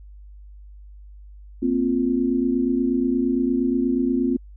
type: chord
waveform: sine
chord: Bb suspended second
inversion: none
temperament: equal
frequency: 233.1 / 261.6 / 349.2 Hz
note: Bb3 / C4 / F4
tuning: 0 / 0 / 0 cents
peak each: -25 / -20 / -25 dBFS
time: 1.62-4.37 s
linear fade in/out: 10 ms
effects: added 50 Hz sine -40 dBFS peak until 4.56 s